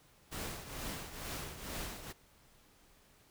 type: noise with tremolo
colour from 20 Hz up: pink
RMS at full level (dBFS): -40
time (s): 0.31-2.13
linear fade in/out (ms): 20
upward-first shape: triangle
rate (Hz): 2.2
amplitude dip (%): 70
effects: pink hiss -65 dBFS RMS until 3.3 s